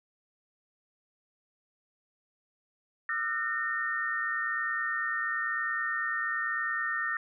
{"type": "tone cluster", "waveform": "sine", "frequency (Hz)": [1212, 1341, 1462, 1826], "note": ["D#6", "E6", "F#6", "A#6"], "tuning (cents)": [-46, 29, -21, -36], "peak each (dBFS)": [-39, -36, -39, -30], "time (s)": [3.09, 7.17], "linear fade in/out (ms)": 2, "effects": []}